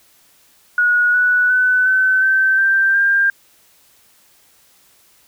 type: tone with pitch steps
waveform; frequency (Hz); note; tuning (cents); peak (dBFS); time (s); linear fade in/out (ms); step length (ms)
sine; 1454 / 1476.9 / 1500.1 / 1523.6 / 1547.6 / 1571.9 / 1596.6; F#6 / F#6 / F#6 / G6 / G6 / G6 / G6; -31 / -4 / +23 / -50 / -23 / +4 / +31; -11; 0.78-3.3; 2; 360
effects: white hiss -53 dBFS RMS until 5.27 s